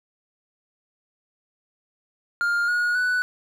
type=tone with pitch steps; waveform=triangle; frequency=1406 / 1445.5 / 1486.2 Hz; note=F6 / F#6 / F#6; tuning=+11 / -41 / +7 cents; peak=-18 dBFS; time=2.41-3.22 s; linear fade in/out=0 ms; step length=270 ms; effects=none